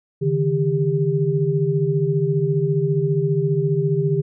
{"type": "tone cluster", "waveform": "sine", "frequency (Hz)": [142.3, 157.1, 397.8], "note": ["C#3", "D#3", "G4"], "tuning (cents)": [46, 17, 25], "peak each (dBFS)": -21, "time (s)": [0.21, 4.22], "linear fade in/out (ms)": 20, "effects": []}